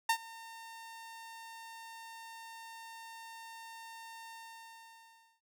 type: tone with ADSR envelope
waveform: sawtooth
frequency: 910 Hz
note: A#5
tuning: 42 cents flat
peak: -21 dBFS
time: 0.09-5.41 s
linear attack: 6 ms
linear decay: 76 ms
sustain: -22 dB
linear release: 1100 ms
effects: noise-tail reverb RT60 0.1 s tail -18 dB re dry